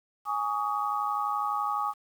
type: chord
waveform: sine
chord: Ab suspended fourth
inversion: none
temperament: equal with one note detuned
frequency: 830.6 / 1132.7 / 1244.5 Hz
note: Ab5 / Db6 / Eb6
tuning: 0 / +37 / 0 cents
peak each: -31 dBFS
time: 0.25-1.94 s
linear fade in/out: 50 ms
effects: 9-bit